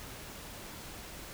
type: silence
effects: pink hiss -46 dBFS RMS until 1.33 s